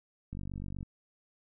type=click train; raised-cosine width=5 ms; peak=-28 dBFS; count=25; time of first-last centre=0.33-0.829 s; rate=48.1 Hz; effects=none